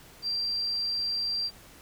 sine tone, 4719 Hz, D8, 7 cents sharp, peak -27 dBFS, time 0.22-1.51 s, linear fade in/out 50 ms, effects pink hiss -52 dBFS RMS until 1.81 s

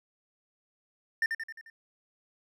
triangle tone with echo, 1802 Hz, A6, 41 cents sharp, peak -22 dBFS, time 1.22-1.26 s, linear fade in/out 2 ms, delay 88 ms, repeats 5, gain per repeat -5 dB, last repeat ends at 1.7 s, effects none

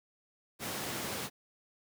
pink high-pass noise, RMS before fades -38 dBFS, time 0.59-1.3 s, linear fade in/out 50 ms, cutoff 140 Hz, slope 12 dB/octave, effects none

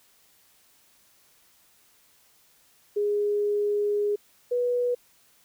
sine tone pair in turn, 413 / 489.1 Hz, G#4 / B4, -10 / -17 cents, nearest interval minor third, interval 293 cents, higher second, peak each -22 dBFS, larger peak neither, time 2.96-4.16 / 4.51-4.95 s, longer first, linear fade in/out 10 ms, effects white hiss -61 dBFS RMS until 5.44 s

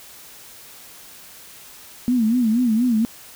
sine tone with vibrato, 233.7 Hz, A#3, 5 cents sharp, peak -15 dBFS, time 2.08-3.05 s, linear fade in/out 0 ms, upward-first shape sine, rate 4.2 Hz, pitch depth 140 cents each way, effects white hiss -43 dBFS RMS until 3.35 s

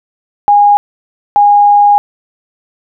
sine tone pair in turn, 820 / 820 Hz, G#5 / G#5, -22 / -22 cents, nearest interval unison, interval 0 cents, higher neither, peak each -3 dBFS, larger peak neither, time 0.48-0.77 / 1.36-1.98 s, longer second, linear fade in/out 0 ms, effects none

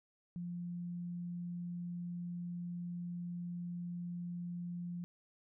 sine tone, 174.61 Hz, F3, in tune, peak -39 dBFS, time 0.36-5.04 s, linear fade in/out 0 ms, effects none

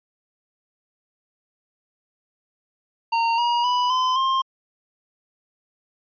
square tone with pitch steps, 920 / 953 / 987.2 / 1022.6 / 1059.2 Hz, A#5 / A#5 / B5 / C6 / C6, -23 / +38 / -1 / -40 / +21 cents, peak -19 dBFS, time 3.12-4.42 s, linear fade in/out 10 ms, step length 260 ms, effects resampled to 11025 Hz

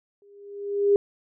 sine tone with exponential growth, 404.3 Hz, G#4, 46 cents flat, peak -13 dBFS, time 0.22-0.96 s, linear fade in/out 1 ms, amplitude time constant 160 ms, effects none

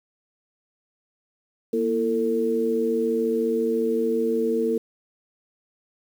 sine tone cluster, 235.4 / 334.8 / 449.1 Hz, A#3 / E4 / A4, +17 / +27 / +35 cents, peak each -26 / -28 / -22 dBFS, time 1.73-4.78 s, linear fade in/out 5 ms, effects 8-bit

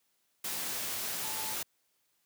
sine tone in noise, 873 Hz, A5, 14 cents flat, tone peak -44 dBFS, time 1.24-1.55 s, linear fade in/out 5 ms, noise white, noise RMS -36 dBFS, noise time 0.44-1.63 s, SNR -11 dB, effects white hiss -75 dBFS RMS until 2.25 s + high-pass 100 Hz 12 dB/octave

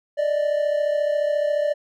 triangle tone pair together, 587.3 / 621.6 Hz, D5 / D#5, 0 / -2 cents, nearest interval minor second, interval 98 cents, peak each -18 / -24 dBFS, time 0.17-1.74 s, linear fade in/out 20 ms, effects none

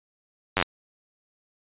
slowing click train, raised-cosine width 0.3 ms, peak -5 dBFS, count 6, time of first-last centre 0.57-0.625 s, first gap 10 ms, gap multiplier 1.05, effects resampled to 8000 Hz

